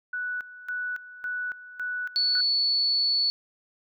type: tone with tremolo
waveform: sine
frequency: 1480 Hz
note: F#6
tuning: in tune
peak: -28 dBFS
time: 0.13-2.41 s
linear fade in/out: 5 ms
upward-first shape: square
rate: 1.8 Hz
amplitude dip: 80%
type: tone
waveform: sine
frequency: 4435 Hz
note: C#8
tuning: in tune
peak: -21 dBFS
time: 2.16-3.3 s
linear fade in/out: 0 ms
effects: none